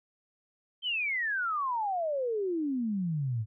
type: exponential sweep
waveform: sine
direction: down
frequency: 3162 to 103.83 Hz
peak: -28 dBFS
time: 0.82-3.46 s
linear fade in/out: 50 ms
effects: none